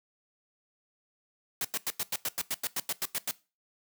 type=noise bursts; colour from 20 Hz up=white; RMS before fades=-31 dBFS; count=14; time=1.61-3.311 s; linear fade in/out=2 ms; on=37 ms; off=91 ms; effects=noise-tail reverb RT60 0.3 s tail -20 dB re dry + high-pass 100 Hz 12 dB/octave